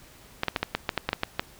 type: clicks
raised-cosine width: 0.3 ms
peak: -8 dBFS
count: 11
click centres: 0.434 / 0.483 / 0.562 / 0.63 / 0.75 / 0.892 / 0.977 / 1.09 / 1.131 / 1.234 / 1.395 s
effects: pink hiss -52 dBFS RMS until 1.59 s